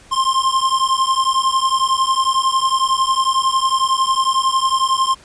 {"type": "beating tone pair", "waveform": "square", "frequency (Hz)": [1052, 1063], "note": ["C6", "C6"], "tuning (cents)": [9, 27], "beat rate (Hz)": 11, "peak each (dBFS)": -18, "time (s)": [0.11, 5.15], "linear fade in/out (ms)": 20, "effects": ["pink hiss -46 dBFS RMS until 5.24 s", "resampled to 22050 Hz"]}